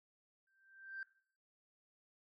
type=tone with exponential growth; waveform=sine; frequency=1568 Hz; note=G6; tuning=in tune; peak=-39 dBFS; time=0.47-1.03 s; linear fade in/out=2 ms; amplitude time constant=120 ms; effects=noise-tail reverb RT60 0.5 s tail -18 dB re dry + tanh soft clip ceiling -38 dBFS